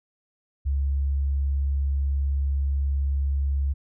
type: tone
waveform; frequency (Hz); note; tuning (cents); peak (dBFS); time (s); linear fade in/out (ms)
sine; 69.3; C#2; 0; -21; 0.65-3.74; 20
effects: none